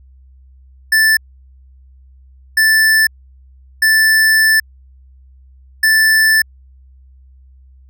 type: tone bursts at uneven times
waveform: square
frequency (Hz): 1760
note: A6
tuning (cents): 0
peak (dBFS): -9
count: 4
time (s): 0.92-1.17 / 2.57-3.07 / 3.82-4.6 / 5.83-6.42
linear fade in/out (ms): 5
effects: added 65 Hz sine -41 dBFS peak until 7.89 s